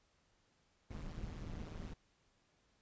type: noise with amplitude modulation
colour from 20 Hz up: brown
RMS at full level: -42 dBFS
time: 0.9-1.94 s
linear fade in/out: 10 ms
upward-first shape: sine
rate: 161 Hz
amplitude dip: 85%
effects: pink hiss -75 dBFS RMS until 2.81 s + resampled to 16000 Hz